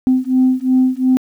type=beating tone pair; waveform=sine; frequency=256.1 / 258.9 Hz; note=C4 / C4; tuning=-37 / -18 cents; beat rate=2.8 Hz; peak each=-13 dBFS; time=0.07-1.17 s; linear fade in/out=0 ms; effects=tanh soft clip ceiling -5 dBFS + 8-bit